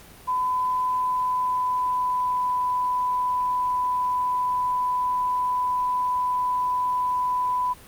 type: tone with pitch glide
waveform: sine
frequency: 1007 to 997.2 Hz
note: B5 to B5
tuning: +33 to +16 cents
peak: -21 dBFS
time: 0.27-7.74 s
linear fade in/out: 20 ms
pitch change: -17 cents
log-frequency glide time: 0.83-2.49 s
effects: pink hiss -47 dBFS RMS until 7.87 s + Opus 48 kbps